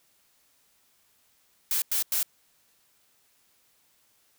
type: noise bursts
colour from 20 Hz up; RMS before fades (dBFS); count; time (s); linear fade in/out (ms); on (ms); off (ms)
blue; -26; 3; 1.71-2.23; 2; 110; 95
effects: white hiss -66 dBFS RMS until 4.38 s